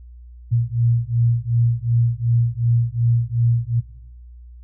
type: beating tone pair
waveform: sine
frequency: 116.54 / 119.24 Hz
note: A#2 / A#2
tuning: 0 / +40 cents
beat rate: 2.7 Hz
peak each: -19 dBFS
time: 0.51-3.81 s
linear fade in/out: 20 ms
effects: noise-tail reverb RT60 0.9 s tail -19 dB re dry + added 60 Hz sine -38 dBFS peak until 4.63 s